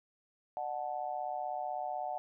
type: tone with amplitude modulation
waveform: sine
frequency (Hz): 738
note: F#5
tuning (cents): -5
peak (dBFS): -30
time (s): 0.57-2.18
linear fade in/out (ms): 0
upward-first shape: sine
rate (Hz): 136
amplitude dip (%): 100
effects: none